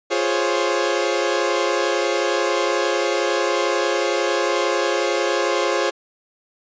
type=chord; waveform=sawtooth; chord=Db major seventh; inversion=first; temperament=equal; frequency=349.2 / 415.3 / 523.3 / 554.4 Hz; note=F4 / Ab4 / C5 / Db5; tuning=0 / 0 / 0 / 0 cents; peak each=-20 dBFS; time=0.1-5.91 s; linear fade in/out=20 ms; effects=resampled to 16000 Hz